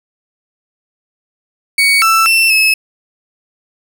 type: tone with pitch steps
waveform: 35% pulse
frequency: 2240 / 1328 / 2681 / 2590 Hz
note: C#7 / E6 / E7 / E7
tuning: +18 / +12 / +29 / -31 cents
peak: -6 dBFS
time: 1.78-2.74 s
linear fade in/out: 5 ms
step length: 240 ms
effects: none